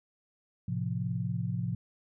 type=chord; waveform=sine; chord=F major; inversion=first; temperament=equal; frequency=110 / 130.81 / 174.61 Hz; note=A2 / C3 / F3; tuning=0 / 0 / 0 cents; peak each=-34 dBFS; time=0.68-1.75 s; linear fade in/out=5 ms; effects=none

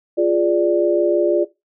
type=chord; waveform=sine; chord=D diminished; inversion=first; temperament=equal; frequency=349.2 / 415.3 / 587.3 Hz; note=F4 / Ab4 / D5; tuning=0 / 0 / 0 cents; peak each=-16 / -21 / -17 dBFS; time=0.17-1.45 s; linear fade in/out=20 ms; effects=noise-tail reverb RT60 0.2 s tail -17 dB re dry

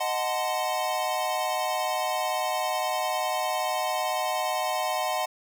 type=chord; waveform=square; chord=D# diminished seventh; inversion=none; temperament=equal with one note detuned; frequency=622.3 / 740 / 880 / 1033.9 Hz; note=D#5 / F#5 / A5 / C6; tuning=0 / 0 / 0 / -21 cents; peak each=-32 / -30 / -34 / -33 dBFS; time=0-5.26 s; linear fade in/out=10 ms; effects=none

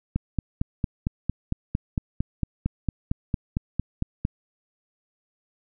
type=click train; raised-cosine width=5 ms; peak=-11 dBFS; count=19; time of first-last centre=0.16-4.251 s; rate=4.4 Hz; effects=none

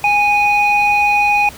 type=tone pair together; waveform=sine; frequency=824 / 2479 Hz; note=G#5 / D#7; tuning=-14 / -7 cents; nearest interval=octave + perfect fifth; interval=1907 cents; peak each=-12 dBFS; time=0.04-1.49 s; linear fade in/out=2 ms; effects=tanh soft clip ceiling -5 dBFS + pink hiss -36 dBFS RMS until 1.57 s

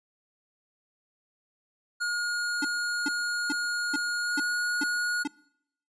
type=tone with pitch glide; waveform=square; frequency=1433 to 1444.6 Hz; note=F6 to F#6; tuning=+44 to -42 cents; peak=-27 dBFS; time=2-5.24 s; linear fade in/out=20 ms; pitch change=+14 cents; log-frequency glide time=4.21-4.43 s
type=tone bursts; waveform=square; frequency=290.1 Hz; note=D4; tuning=21 cents flat; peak=-28 dBFS; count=7; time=2.62-5.276 s; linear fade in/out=5 ms; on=28 ms; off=410 ms
effects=noise-tail reverb RT60 0.7 s tail -23 dB re dry + resampled to 22050 Hz

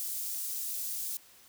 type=high-pass noise; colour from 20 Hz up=white; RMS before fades=-36 dBFS; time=0-1.17 s; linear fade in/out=0 ms; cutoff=6900 Hz; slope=12 dB/octave; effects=white hiss -58 dBFS RMS until 1.48 s

